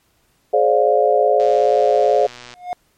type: chord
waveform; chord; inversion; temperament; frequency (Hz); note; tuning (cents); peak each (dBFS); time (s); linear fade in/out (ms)
sine; D half-diminished seventh; second; just; 422.9 / 528.6 / 587.3 / 704.8; Ab4 / C5 / D5 / F5; +31 / +18 / 0 / +16; -17; 0.53-2.27; 10
type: click train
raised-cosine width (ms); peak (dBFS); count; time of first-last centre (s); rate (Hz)
0.2; -19; 140; 1.4-2.539; 122
type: tone with exponential growth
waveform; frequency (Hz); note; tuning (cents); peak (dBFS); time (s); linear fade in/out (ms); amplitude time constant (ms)
triangle; 717; F5; +45; -16; 2.49-2.73; 0; 51
effects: pink hiss -61 dBFS RMS until 2.97 s + MP3 64 kbps